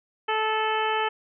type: harmonic tone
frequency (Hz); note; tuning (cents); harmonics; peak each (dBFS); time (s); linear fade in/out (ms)
436.2; A4; -15; 1 / 2 / 3 / 4 / 5 / 6 / 7; -29 / -26 / -30 / -32 / -36 / -34 / -34; 0.28-1.09; 10
effects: none